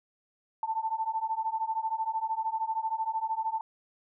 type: beating tone pair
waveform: sine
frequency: 881 / 894 Hz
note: A5 / A5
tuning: +2 / +27 cents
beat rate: 13 Hz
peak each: -32 / -31 dBFS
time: 0.63-3.61 s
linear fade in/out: 2 ms
effects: none